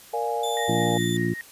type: chord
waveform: sine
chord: Bb dominant seventh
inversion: none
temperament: equal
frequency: 466.2 / 587.3 / 698.5 / 830.6 Hz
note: Bb4 / D5 / F5 / Ab5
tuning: 0 / 0 / 0 / 0 cents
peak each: -28 / -33 / -30 / -28 dBFS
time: 0.13-0.98 s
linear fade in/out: 10 ms
type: tone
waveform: sawtooth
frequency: 3520 Hz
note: A7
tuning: in tune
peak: -28 dBFS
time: 0.43-1.17 s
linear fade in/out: 5 ms
type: tone with tremolo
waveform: sine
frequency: 1867 Hz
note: A#6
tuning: 2 cents sharp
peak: -29 dBFS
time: 0.57-1.41 s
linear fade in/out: 0 ms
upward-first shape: triangle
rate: 5 Hz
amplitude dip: 70%
type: harmonic tone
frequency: 58 Hz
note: A#1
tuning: 8 cents flat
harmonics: 2 / 3 / 4 / 5 / 6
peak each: -28 / -27 / -30 / -31 / -27 dBFS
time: 0.68-1.34 s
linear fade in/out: 10 ms
effects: white hiss -48 dBFS RMS until 1.51 s + resampled to 32000 Hz